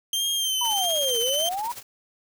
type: tone with vibrato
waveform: sawtooth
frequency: 3136 Hz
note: G7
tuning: in tune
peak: -20 dBFS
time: 0.13-1.49 s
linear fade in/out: 2 ms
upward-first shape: sine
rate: 1.5 Hz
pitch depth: 53 cents each way
type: exponential two-way sweep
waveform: sine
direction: down then up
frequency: 987.8 to 451.8 to 987.8 Hz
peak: -26 dBFS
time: 0.61-1.72 s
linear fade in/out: 5 ms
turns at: 1.19 s
type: noise with tremolo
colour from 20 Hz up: white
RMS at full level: -36 dBFS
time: 0.64-1.83 s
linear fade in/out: 10 ms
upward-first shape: triangle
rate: 16 Hz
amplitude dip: 85%
effects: none